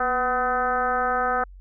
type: tone with frequency modulation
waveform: sine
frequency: 1009 Hz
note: B5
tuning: 37 cents sharp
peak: -20 dBFS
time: 0-1.44 s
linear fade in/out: 5 ms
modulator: 256 Hz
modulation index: 2.1
effects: added 46 Hz sine -41 dBFS peak until 1.6 s